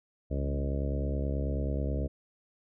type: harmonic tone with a mistuned harmonic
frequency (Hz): 69.3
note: C#2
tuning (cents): 0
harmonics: 1 / 2 / 3 / 4 / 5 / 6 / 7 / 8 / 9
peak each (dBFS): -30 / -36 / -40 / -39 / -44 / -44 / -42 / -43 / -43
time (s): 0.3-2.08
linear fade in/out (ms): 20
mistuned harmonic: 2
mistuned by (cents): +25
effects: none